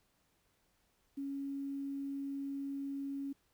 sine tone with quantisation, 277.2 Hz, C#4, in tune, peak -37 dBFS, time 1.17-3.33 s, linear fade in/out 10 ms, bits 11, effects pink hiss -75 dBFS RMS until 3.53 s

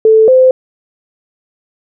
sine tone pair in turn, 440 / 515.9 Hz, A4 / C5, 0 / -24 cents, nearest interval minor third, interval 276 cents, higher second, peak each -3 dBFS, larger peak neither, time 0.05-0.28 / 0.28-0.51 s, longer neither, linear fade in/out 2 ms, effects none

